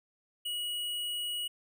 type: tone with hard clipping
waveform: sine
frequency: 2910 Hz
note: F#7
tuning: 29 cents flat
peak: -34 dBFS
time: 0.45-1.48 s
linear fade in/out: 10 ms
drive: 13 dB
effects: none